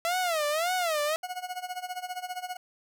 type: tone with vibrato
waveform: sawtooth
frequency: 659.3 Hz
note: E5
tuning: in tune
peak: -22 dBFS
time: 0.05-1.16 s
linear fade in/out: 0 ms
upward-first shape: sine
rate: 1.8 Hz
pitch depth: 200 cents each way
type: tone with tremolo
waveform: 40% pulse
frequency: 729 Hz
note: F#5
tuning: 26 cents flat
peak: -30 dBFS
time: 1.23-2.57 s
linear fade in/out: 5 ms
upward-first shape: sine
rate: 15 Hz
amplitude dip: 85%
effects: none